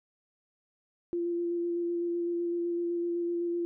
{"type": "tone with vibrato", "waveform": "sine", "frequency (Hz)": 344.4, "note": "F4", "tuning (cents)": -24, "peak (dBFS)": -28, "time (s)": [1.13, 3.65], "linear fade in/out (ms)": 0, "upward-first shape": "square", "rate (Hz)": 7.9, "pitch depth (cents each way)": 10, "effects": []}